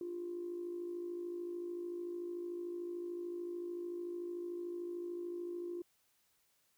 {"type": "tone with amplitude modulation", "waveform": "sine", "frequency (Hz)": 349.2, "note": "F4", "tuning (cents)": 0, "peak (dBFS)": -36, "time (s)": [0.01, 5.82], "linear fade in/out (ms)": 2, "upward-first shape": "sine", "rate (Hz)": 53.5, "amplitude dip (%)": 55, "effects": ["tanh soft clip ceiling -33 dBFS", "white hiss -75 dBFS RMS until 6.77 s"]}